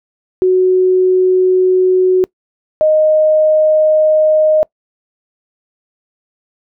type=tone pair in turn; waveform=sine; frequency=370 / 619.8 Hz; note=F#4 / D#5; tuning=0 / -7 cents; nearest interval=major sixth; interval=893 cents; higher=second; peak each=-7 dBFS; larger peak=neither; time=0.42-2.24 / 2.81-4.63 s; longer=neither; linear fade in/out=0 ms; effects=noise-tail reverb RT60 0.1 s tail -24 dB re dry